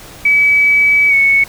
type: tone with pitch glide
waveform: sine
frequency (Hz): 2286 to 2213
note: D7 to C#7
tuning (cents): -47 to -3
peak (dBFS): -7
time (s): 0.25-1.44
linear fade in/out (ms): 5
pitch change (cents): -56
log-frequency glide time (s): 1.09-1.14
effects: pink hiss -35 dBFS RMS until 1.48 s